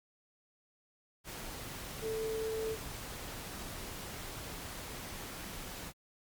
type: tone in noise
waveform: sine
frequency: 442.4 Hz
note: A4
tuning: 9 cents sharp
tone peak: -34 dBFS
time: 2.01-2.77 s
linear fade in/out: 50 ms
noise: pink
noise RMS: -44 dBFS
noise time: 1.24-5.93 s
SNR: +7 dB
effects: Opus 48 kbps